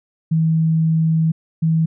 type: tone pair in turn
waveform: sine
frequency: 161 / 161.57 Hz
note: E3 / E3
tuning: -41 / -34 cents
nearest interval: unison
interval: 7 cents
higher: second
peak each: -13 dBFS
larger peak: neither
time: 0.31-1.32 / 1.62-1.86 s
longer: first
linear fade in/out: 10 ms
effects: none